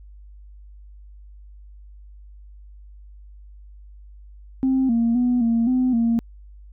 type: tone with pitch steps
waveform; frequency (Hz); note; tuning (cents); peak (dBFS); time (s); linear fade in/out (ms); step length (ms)
sine; 263.3 / 232 / 246.1 / 230.7 / 254.5 / 231.4; C4 / A#3 / B3 / A#3 / C4 / A#3; +11 / -8 / -6 / -18 / -48 / -13; -15; 4.63-6.19; 0; 260
effects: tanh soft clip ceiling -13 dBFS + added 50 Hz sine -41 dBFS peak until 6.72 s